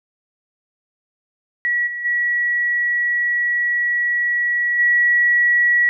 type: tone with level steps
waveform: sine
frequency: 1929 Hz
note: B6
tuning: 41 cents flat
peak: -16 / -24 / -16 / -12 dBFS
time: 1.65-5.89 s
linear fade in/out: 0 ms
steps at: 1.86 / 2.04 / 4.78 s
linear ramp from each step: 20 ms
effects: none